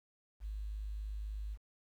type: tone with quantisation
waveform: sine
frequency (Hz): 51.91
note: G#1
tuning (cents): 0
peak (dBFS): -38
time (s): 0.4-1.58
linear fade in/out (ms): 50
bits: 11
effects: none